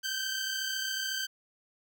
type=tone pair together; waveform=15% pulse; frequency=1534 / 1568 Hz; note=G6 / G6; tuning=-38 / 0 cents; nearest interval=unison; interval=38 cents; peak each=-29 / -27 dBFS; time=0.03-1.27 s; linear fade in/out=20 ms; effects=none